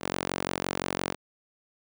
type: tone with high-pass filter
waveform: sawtooth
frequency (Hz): 45.83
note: F#1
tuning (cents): -16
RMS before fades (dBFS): -32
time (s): 0-1.16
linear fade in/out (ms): 50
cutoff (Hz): 280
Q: 0.62
effects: none